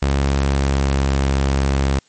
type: tone with pitch glide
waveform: sawtooth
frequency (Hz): 69 to 68.13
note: C#2 to C#2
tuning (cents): -7 to -29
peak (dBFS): -11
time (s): 0.02-1.99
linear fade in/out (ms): 5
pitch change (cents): -22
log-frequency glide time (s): 0.27-1.12
effects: white hiss -56 dBFS RMS until 2.08 s + MP3 32 kbps